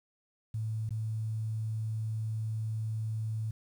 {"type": "tone with dropouts", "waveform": "sine", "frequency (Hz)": 110, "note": "A2", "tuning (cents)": 0, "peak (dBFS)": -31, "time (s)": [0.54, 3.51], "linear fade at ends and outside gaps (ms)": 5, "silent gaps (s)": [0.892, 0.906], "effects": ["10-bit"]}